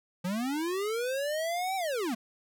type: linear two-way sweep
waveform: square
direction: up then down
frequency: 170.8 to 780 to 207.1 Hz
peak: -30 dBFS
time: 0.24-2.15 s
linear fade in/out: 10 ms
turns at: 1.76 s
effects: none